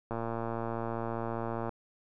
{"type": "click train", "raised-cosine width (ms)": 1, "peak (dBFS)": -21, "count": 183, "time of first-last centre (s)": [0.11, 1.693], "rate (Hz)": 115, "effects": []}